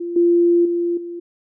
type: tone with level steps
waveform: sine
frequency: 345 Hz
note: F4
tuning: 21 cents flat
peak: -23 / -11 / -17 / -27 dBFS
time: 0-1.2 s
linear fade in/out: 10 ms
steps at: 0.16 / 0.65 / 0.97 s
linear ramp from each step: 5 ms
effects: none